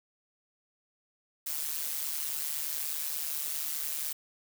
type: noise with amplitude modulation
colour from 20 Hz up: blue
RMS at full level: -31 dBFS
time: 1.46-4.13 s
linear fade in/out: 10 ms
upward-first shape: sine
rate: 150 Hz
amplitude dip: 75%
effects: none